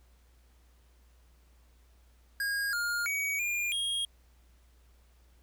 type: tone with pitch steps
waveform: square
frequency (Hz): 1631 / 1415 / 2260 / 2409 / 3261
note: G#6 / F6 / C#7 / D7 / G#7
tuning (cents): -32 / +22 / +33 / +43 / -32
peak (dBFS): -30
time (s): 2.4-4.05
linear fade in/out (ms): 2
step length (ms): 330
effects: added 60 Hz sine -59 dBFS peak until 5.42 s + pink hiss -69 dBFS RMS until 5.42 s